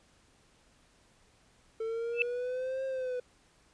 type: exponential two-way sweep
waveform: triangle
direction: up then down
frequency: 445.2 to 534 to 493.2 Hz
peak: -30 dBFS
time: 1.8-3.2 s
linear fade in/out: 5 ms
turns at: 2.85 s
type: tone with exponential growth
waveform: sine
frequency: 2637 Hz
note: E7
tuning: in tune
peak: -20 dBFS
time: 2.13-2.22 s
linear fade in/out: 1 ms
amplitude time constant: 18 ms
effects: pink hiss -65 dBFS RMS until 3.73 s + resampled to 22050 Hz